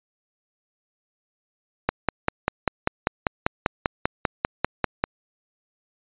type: click train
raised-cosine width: 0.5 ms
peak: -4 dBFS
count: 17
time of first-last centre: 1.89-5.04 s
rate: 5.08 Hz
effects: resampled to 8000 Hz